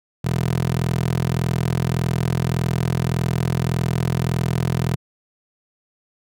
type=tone with high-pass filter; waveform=15% pulse; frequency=41.72 Hz; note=E1; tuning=22 cents sharp; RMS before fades=-21 dBFS; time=0.24-4.96 s; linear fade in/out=10 ms; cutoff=130 Hz; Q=2; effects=none